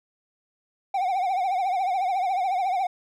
triangle tone with vibrato, 751 Hz, F#5, 26 cents sharp, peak -20 dBFS, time 0.94-2.87 s, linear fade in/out 5 ms, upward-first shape triangle, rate 14 Hz, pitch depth 120 cents each way, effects none

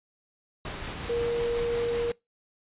pink noise with tremolo, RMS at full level -35 dBFS, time 0.65-2.12 s, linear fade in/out 2 ms, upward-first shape sine, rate 5.5 Hz, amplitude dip 25%
sine tone, 471.9 Hz, A#4, 21 cents sharp, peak -25 dBFS, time 1.09-2.12 s, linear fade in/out 10 ms
effects noise-tail reverb RT60 0.2 s tail -24 dB re dry + resampled to 8000 Hz

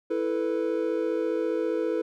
triangle chord, E suspended fourth, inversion none, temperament just, 329.6 / 439.5 / 494.4 Hz, E4 / A4 / B4, 0 / -2 / +2 cents, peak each -27 dBFS, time 0.1-2.02 s, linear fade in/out 10 ms, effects none

